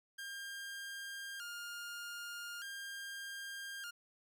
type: tone with vibrato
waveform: sawtooth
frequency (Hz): 1505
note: F#6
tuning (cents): +29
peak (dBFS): -40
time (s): 0.18-3.91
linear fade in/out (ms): 10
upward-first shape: square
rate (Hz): 0.41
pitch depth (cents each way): 110
effects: none